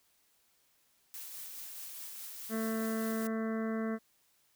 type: noise with tremolo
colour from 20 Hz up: blue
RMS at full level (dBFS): -44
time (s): 1.14-3.27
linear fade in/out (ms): 0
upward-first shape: sine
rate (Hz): 4.8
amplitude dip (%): 25
type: harmonic tone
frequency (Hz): 222.4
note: A3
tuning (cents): +19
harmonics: 1 / 2 / 3 / 5 / 6 / 7 / 8 / 9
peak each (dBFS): -33 / -39 / -43 / -47 / -49 / -50 / -51 / -52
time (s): 2.49-3.99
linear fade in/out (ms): 50
effects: white hiss -71 dBFS RMS until 4.55 s